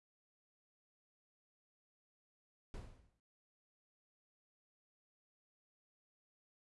brown noise with exponential decay, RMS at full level -44 dBFS, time 2.74-3.2 s, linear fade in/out 1 ms, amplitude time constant 100 ms, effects noise-tail reverb RT60 0.1 s tail -23 dB re dry + resampled to 24000 Hz

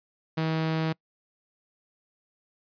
sawtooth tone, 160 Hz, D#3, 49 cents sharp, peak -21 dBFS, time 0.37-0.93 s, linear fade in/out 10 ms, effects noise-tail reverb RT60 0.1 s tail -26 dB re dry + resampled to 11025 Hz

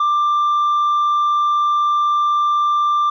triangle tone with tanh clipping, 1184 Hz, D6, 14 cents sharp, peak -14 dBFS, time 0-3.1 s, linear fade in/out 5 ms, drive 7 dB, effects none

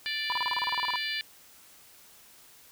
harmonic tone, 587.3 Hz, D5, in tune, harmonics 3 / 4 / 5 / 6 / 7 / 8, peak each -35 / -36 / -37 / -38 / -38 / -39 dBFS, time 0.06-1.21 s, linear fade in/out 0 ms
sine tone bursts, 987.8 Hz, B5, in tune, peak -27 dBFS, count 13, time 0.3-0.958 s, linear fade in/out 0 ms, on 22 ms, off 31 ms
effects white hiss -55 dBFS RMS until 2.71 s

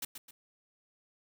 white noise with echo, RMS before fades -37 dBFS, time 0.02-0.05 s, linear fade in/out 5 ms, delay 130 ms, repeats 2, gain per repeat -8 dB, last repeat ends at 0.31 s, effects none

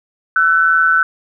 sine tone pair together, 1338.6 / 1500 Hz, E6 / F#6, +26 / +23 cents, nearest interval major second, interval 197 cents, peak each -14 / -11 dBFS, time 0.36-1.03 s, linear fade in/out 2 ms, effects none

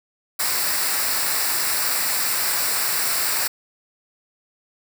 white noise with comb filter, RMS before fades -22 dBFS, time 0.39-3.48 s, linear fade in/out 10 ms, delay 0.31 ms, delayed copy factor -0.65, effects none

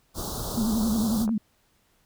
pink band-stop noise, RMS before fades -32 dBFS, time 0.14-1.27 s, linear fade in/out 50 ms, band 1300 to 3700 Hz, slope 48 dB/octave
sine tone with vibrato, 220 Hz, A3, in tune, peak -22 dBFS, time 0.57-1.38 s, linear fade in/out 5 ms, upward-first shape triangle, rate 11 Hz, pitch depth 130 cents each way
clicks, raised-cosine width 1 ms, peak -22 dBFS, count 2, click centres 1.278 / 1.292 s
effects pink hiss -66 dBFS RMS until 2.05 s

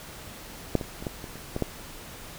clicks, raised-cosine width 2 ms, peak -7 / -19 / -24 / -16 / -24 / -28 / -15 / -11 dBFS, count 8, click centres 0.753 / 0.812 / 1.025 / 1.068 / 1.242 / 1.356 / 1.564 / 1.623 s, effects pink hiss -43 dBFS RMS until 2.38 s

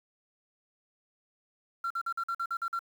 sine tone bursts, 1366 Hz, F6, 39 cents flat, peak -28 dBFS, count 9, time 1.84-2.792 s, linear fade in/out 5 ms, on 64 ms, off 47 ms, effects tanh soft clip ceiling -26 dBFS + 9-bit

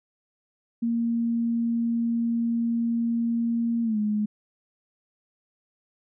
sine tone with pitch glide, 232.6 to 210.8 Hz, A#3 to G#3, -4 to +26 cents, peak -22 dBFS, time 0.82-4.26 s, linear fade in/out 10 ms, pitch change -170 cents, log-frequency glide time 3.83-3.98 s, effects none

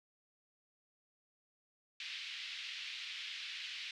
pink band-pass noise, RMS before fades -45 dBFS, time 2-3.91 s, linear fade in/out 2 ms, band 2300 to 4100 Hz, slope 24 dB/octave, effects none

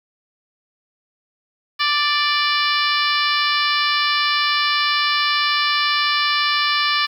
harmonic tone, 587.3 Hz, D5, in tune, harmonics 2 / 3 / 4 / 5 / 6 / 7 / 8 / 9, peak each -21 / -23 / -24 / -25 / -26 / -26 / -27 / -28 dBFS, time 1.79-7.07 s, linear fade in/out 20 ms, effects 8-bit

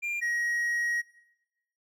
triangle tone pair in turn, 2392 / 1894.1 Hz, D7 / A#6, +31 / +27 cents, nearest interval major third, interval 404 cents, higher first, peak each -28 / -25 dBFS, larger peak second, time 0.02-0.21 / 0.21-1.02 s, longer second, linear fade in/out 20 ms, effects noise-tail reverb RT60 0.9 s tail -18 dB re dry

